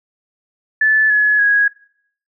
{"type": "tone with pitch steps", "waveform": "sine", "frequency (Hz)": [1741, 1698.3, 1656.6], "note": ["A6", "G#6", "G#6"], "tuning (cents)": [-19, 38, -5], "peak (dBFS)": -10, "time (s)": [0.81, 1.68], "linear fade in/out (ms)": 5, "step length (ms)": 290, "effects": ["noise-tail reverb RT60 0.6 s tail -21 dB re dry"]}